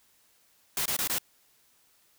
white noise bursts, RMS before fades -29 dBFS, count 4, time 0.77-1.184 s, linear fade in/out 2 ms, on 87 ms, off 22 ms, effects white hiss -65 dBFS RMS until 2.18 s

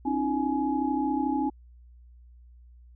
sine tone cluster, 268 / 301.7 / 332.9 / 840 Hz, C4 / D4 / E4 / G#5, +42 / +47 / +17 / +19 cents, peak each -28 / -29 / -34 / -30 dBFS, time 0.05-1.5 s, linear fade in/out 10 ms, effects added 60 Hz sine -49 dBFS peak until 2.95 s

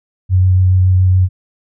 sine tone with vibrato, 92.5 Hz, F#2, in tune, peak -7 dBFS, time 0.29-1.29 s, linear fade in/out 50 ms, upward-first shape sine, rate 7.1 Hz, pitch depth 13 cents each way, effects none

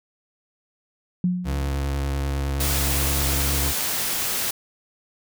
sine tone with exponential decay, 180 Hz, F#3, 47 cents flat, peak -16 dBFS, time 1.24-1.89 s, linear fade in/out 2 ms, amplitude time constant 140 ms
35% pulse tone with vibrato, 69.3 Hz, C#2, in tune, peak -21 dBFS, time 1.44-3.74 s, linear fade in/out 50 ms, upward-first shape triangle, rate 9.8 Hz, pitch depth 24 cents each way
white noise, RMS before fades -25 dBFS, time 2.6-4.51 s, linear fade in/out 5 ms
effects none

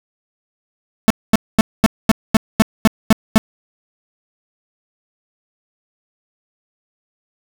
45% pulse tone bursts, 220 Hz, A3, in tune, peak -6 dBFS, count 10, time 1.08-3.38 s, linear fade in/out 0 ms, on 23 ms, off 230 ms, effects none

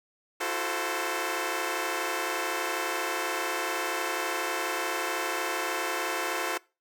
10% pulse chord, F# half-diminished seventh, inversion third, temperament equal with one note detuned, 337.9 / 370 / 440 / 523.3 Hz, E4 / F#4 / A4 / C5, +43 / 0 / 0 / 0 cents, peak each -26 dBFS, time 0.4-6.58 s, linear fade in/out 10 ms, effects noise-tail reverb RT60 0.3 s tail -23 dB re dry

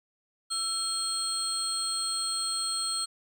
sine tone cluster, 1335 / 3228 / 4270 / 8190 Hz, E6 / G#7 / C8 / C9, +22 / -50 / +34 / -38 cents, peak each -36 / -39 / -30 / -31 dBFS, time 0.5-3.06 s, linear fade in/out 20 ms, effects tanh soft clip ceiling -22 dBFS + 10-bit

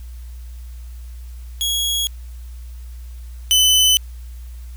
sawtooth tone pair in turn, 3324 / 3019 Hz, G#7 / F#7, +1 / +34 cents, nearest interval major second, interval 167 cents, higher first, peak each -15 / -8 dBFS, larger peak second, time 1.61-2.07 / 3.51-3.97 s, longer neither, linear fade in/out 0 ms, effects added 60 Hz sine -31 dBFS peak until 4.76 s + white hiss -52 dBFS RMS until 4.76 s

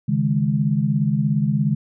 sine chord, C# suspended second, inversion none, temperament equal, 138.59 / 155.56 / 207.7 Hz, C#3 / D#3 / G#3, 0 / 0 / 0 cents, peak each -21 dBFS, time 0.08-1.75 s, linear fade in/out 10 ms, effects none

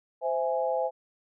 sine chord, C augmented, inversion none, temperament equal with one note detuned, 518.7 / 659.3 / 830.6 Hz, C5 / E5 / G#5, -15 / 0 / 0 cents, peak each -28 / -30 / -31 dBFS, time 0.21-0.91 s, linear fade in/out 50 ms, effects none

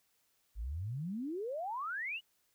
sine exponential sweep, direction up, 48.24 to 3011 Hz, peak -36 dBFS, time 0.55-2.21 s, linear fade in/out 50 ms, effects white hiss -75 dBFS RMS until 2.54 s

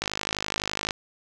click train, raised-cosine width 0.2 ms, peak -9 dBFS, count 47, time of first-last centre 0.02-0.908 s, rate 51.8 Hz, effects none

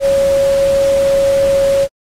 sine tone in noise, 552 Hz, C#5, 7 cents flat, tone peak -9 dBFS, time 0-1.88 s, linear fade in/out 50 ms, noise pink, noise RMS -27 dBFS, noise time 0-1.88 s, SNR +15 dB, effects low-pass 11000 Hz 12 dB/octave + AAC 48 kbps

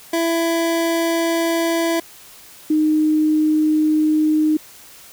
25% pulse / sine tone pair in turn, 332.9 / 308.3 Hz, E4 / D#4, +17 / -16 cents, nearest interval minor second, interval 133 cents, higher first, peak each -13 dBFS, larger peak neither, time 0.13-2 / 2.7-4.57 s, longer neither, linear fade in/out 5 ms, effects white hiss -43 dBFS RMS until 5.12 s

